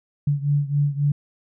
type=beating tone pair; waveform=sine; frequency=143 / 146.7 Hz; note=D3 / D3; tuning=-46 / -2 cents; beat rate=3.7 Hz; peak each=-20 / -23 dBFS; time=0.27-1.12 s; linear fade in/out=5 ms; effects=none